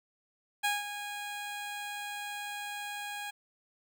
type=tone with ADSR envelope; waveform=15% pulse; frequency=822 Hz; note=G#5; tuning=18 cents flat; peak=-20 dBFS; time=0.63-3.31 s; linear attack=18 ms; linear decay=180 ms; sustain=-11 dB; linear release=12 ms; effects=none